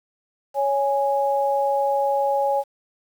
sine tone pair together, 556.8 / 829 Hz, C#5 / G#5, +8 / -3 cents, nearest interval perfect fifth, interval 689 cents, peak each -21 / -21 dBFS, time 0.54-2.64 s, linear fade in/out 50 ms, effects 8-bit

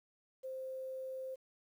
sine tone with quantisation, 523.3 Hz, C5, in tune, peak -40 dBFS, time 0.43-1.36 s, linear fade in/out 20 ms, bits 11, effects none

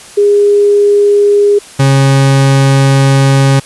sine / 40% pulse tone pair in turn, 408.8 / 136.42 Hz, G#4 / C#3, -27 / -27 cents, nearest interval octave + perfect fifth, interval 1900 cents, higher first, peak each -4 dBFS, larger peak neither, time 0.17-1.59 / 1.79-3.6 s, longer second, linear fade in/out 10 ms, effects white hiss -33 dBFS RMS until 3.65 s + resampled to 24000 Hz

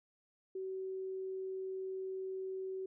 sine tone, 379.1 Hz, F#4, 42 cents sharp, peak -38 dBFS, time 0.55-2.86 s, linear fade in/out 5 ms, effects none

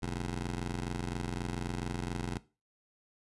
15% pulse ring-modulated tone, 87.31 Hz, F2, in tune, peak -25 dBFS, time 0.02-2.38 s, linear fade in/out 5 ms, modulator 31.6 Hz, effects noise-tail reverb RT60 0.3 s tail -18 dB re dry + resampled to 24000 Hz

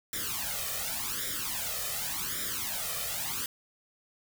white noise with flanger, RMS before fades -34 dBFS, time 0.13-3.46 s, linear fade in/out 2 ms, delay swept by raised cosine 0.55 to 1.65 ms, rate 0.88 Hz, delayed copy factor +0.9, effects none

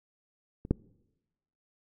clicks, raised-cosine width 3 ms, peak -27 / -11 dBFS, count 2, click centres 0.651 / 0.71 s, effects noise-tail reverb RT60 1.0 s tail -24 dB re dry

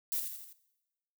violet noise with echo, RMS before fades -33 dBFS, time 0.12-0.2 s, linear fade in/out 0 ms, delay 82 ms, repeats 4, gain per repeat -5 dB, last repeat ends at 0.528 s, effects noise-tail reverb RT60 1.0 s tail -19 dB re dry

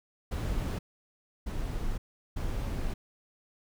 brown noise bursts at uneven times, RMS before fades -32 dBFS, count 3, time 0.31-0.79 / 1.46-1.98 / 2.36-2.94 s, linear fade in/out 10 ms, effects none

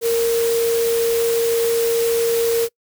sine tone in noise, 463 Hz, A#4, 12 cents flat, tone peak -15 dBFS, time 0.01-2.69 s, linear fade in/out 50 ms, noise white, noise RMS -27 dBFS, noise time 0.01-2.69 s, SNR +9 dB, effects noise-tail reverb RT60 0.1 s tail -24 dB re dry

